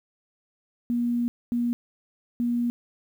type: tone bursts at uneven times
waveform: sine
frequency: 239.2 Hz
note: A#3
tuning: 45 cents sharp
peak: -22 dBFS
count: 3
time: 0.9-1.28 / 1.52-1.73 / 2.4-2.7 s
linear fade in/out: 0 ms
effects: 9-bit